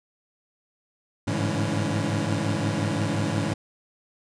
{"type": "tone cluster", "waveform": "25% pulse", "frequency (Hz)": [101.4, 107.1, 143.1, 164.9, 279.6], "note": ["G#2", "A2", "D3", "E3", "C#4"], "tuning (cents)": [-41, -46, -45, 1, 15], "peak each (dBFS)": [-26, -25, -28, -26, -29], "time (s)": [1.27, 3.54], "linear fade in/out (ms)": 10, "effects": ["resampled to 22050 Hz"]}